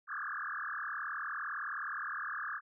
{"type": "tone with frequency modulation", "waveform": "sine", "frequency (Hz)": 1429, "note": "F6", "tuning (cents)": 39, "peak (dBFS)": -36, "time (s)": [0.07, 2.61], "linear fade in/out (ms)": 50, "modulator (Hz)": 39.4, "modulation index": 7.3, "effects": []}